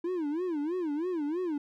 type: tone with vibrato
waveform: triangle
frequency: 326.2 Hz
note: E4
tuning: 18 cents flat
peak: -27 dBFS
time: 0.04-1.58 s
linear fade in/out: 5 ms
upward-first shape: sine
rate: 3.1 Hz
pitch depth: 220 cents each way
effects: none